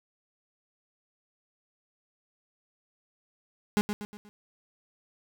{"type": "tone with echo", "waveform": "35% pulse", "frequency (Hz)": 207.7, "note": "G#3", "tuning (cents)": 0, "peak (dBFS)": -20, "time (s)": [3.77, 3.81], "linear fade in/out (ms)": 0, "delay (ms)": 120, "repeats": 4, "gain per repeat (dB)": -7, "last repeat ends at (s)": 4.29, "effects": []}